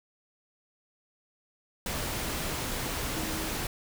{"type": "tone in noise", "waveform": "sine", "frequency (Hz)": 317.4, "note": "D#4", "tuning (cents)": 35, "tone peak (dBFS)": -37, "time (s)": [3.16, 3.5], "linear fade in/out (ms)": 2, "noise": "pink", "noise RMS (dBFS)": -33, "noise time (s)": [1.86, 3.67], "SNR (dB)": -7, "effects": []}